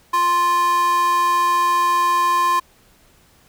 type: tone with high-pass filter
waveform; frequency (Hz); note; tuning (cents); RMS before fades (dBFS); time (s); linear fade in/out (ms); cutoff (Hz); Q
square; 349.2; F4; 0; -17; 0.13-2.6; 10; 940; 8.7
effects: pink hiss -54 dBFS RMS until 3.48 s